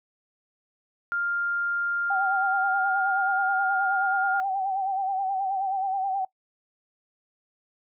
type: tone with pitch glide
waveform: sine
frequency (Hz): 1400 to 1411.4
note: F6 to F6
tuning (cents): +4 to +18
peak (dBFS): -24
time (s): 1.12-4.4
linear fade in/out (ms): 0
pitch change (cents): +14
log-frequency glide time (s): 2.54-2.95
type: tone with vibrato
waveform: sine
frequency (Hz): 773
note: G5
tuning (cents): -24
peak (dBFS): -24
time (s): 2.1-6.25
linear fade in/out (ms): 5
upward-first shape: sine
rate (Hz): 9.4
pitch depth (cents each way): 57
effects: noise-tail reverb RT60 0.1 s tail -20 dB re dry